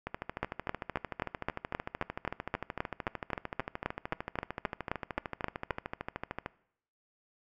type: two click trains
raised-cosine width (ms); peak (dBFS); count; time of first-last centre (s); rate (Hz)
0.5; -20 / -15; 86 / 21; 0.07-6.461 / 0.43-5.707; 13.3 / 3.79
effects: noise-tail reverb RT60 0.7 s tail -21 dB re dry